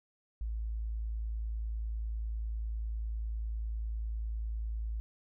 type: tone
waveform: sine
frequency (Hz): 55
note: A1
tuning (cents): 0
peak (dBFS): -33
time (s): 0.41-5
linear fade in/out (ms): 0
effects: none